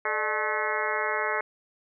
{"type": "harmonic tone with a mistuned harmonic", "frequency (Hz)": 215.4, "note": "A3", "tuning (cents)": -37, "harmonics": [2, 3, 4, 5, 6, 7, 8, 9, 10], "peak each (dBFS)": [-34, -34, -34, -34, -34, -34, -34, -34, -34], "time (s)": [0.05, 1.41], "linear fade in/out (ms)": 2, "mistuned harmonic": 3, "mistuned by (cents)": -110, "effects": []}